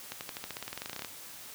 accelerating click train, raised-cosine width 0.2 ms, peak -20 dBFS, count 19, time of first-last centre 0.12-1.047 s, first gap 89 ms, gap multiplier 0.93, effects white hiss -47 dBFS RMS until 1.54 s + high-pass 60 Hz 12 dB/octave

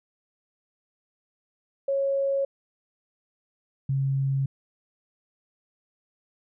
sine tone pair in turn, 550 / 136.08 Hz, C#5 / C#3, -14 / -32 cents, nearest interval 2 octaves, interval 2418 cents, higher first, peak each -22 dBFS, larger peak neither, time 1.88-2.45 / 3.89-4.46 s, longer neither, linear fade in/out 5 ms, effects none

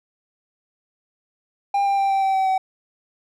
triangle tone with pitch steps, 800 / 793.1 / 786.3 / 779.5 / 772.7 / 766.1 / 759.5 Hz, G5 / G5 / G5 / G5 / G5 / G5 / F#5, +35 / +20 / +5 / -10 / -25 / -40 / +45 cents, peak -15 dBFS, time 1.74-2.58 s, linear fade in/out 5 ms, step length 120 ms, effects none

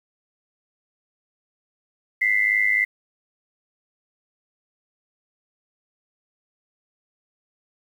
sine tone pair together, 1989.7 / 2093 Hz, B6 / C7, +12 / 0 cents, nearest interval minor second, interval 88 cents, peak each -20 dBFS, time 2.21-2.85 s, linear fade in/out 10 ms, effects 8-bit

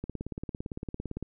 click train, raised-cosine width 3 ms, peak -22 dBFS, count 22, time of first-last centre 0.04-1.226 s, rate 17.7 Hz, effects none

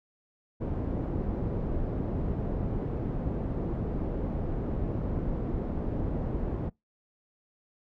pink low-pass noise, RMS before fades -31 dBFS, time 0.6-6.7 s, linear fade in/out 20 ms, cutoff 450 Hz, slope 12 dB/octave, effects noise-tail reverb RT60 0.2 s tail -26 dB re dry

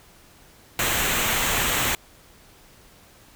pink noise with comb filter, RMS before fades -23 dBFS, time 0.79-1.95 s, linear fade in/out 2 ms, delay 0.2 ms, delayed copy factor -0.55, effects pink hiss -52 dBFS RMS until 3.35 s

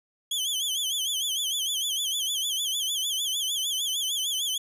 sawtooth tone with vibrato, 3241 Hz, G#7, 43 cents flat, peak -23 dBFS, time 0.31-4.58 s, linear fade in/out 5 ms, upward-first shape sine, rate 6.6 Hz, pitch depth 130 cents each way, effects resampled to 32000 Hz

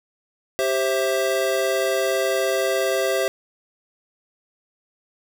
square chord, C major, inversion second, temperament equal with one note detuned, 392 / 529.3 / 659.3 Hz, G4 / C5 / E5, 0 / +20 / 0 cents, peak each -25 / -24 / -25 dBFS, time 0.59-3.28 s, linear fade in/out 0 ms, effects none

